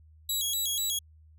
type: tone with vibrato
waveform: 15% pulse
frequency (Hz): 3597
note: A7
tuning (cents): +37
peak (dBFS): -21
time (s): 0.29-0.99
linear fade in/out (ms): 5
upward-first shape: square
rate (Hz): 4.1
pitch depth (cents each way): 140
effects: added 78 Hz sine -53 dBFS peak until 1.38 s